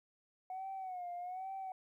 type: tone with vibrato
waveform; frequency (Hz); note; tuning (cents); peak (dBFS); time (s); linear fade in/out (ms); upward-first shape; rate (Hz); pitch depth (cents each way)
sine; 737; F#5; -7; -39; 0.5-1.72; 2; sine; 1.2; 84
effects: tanh soft clip ceiling -37 dBFS + 13-bit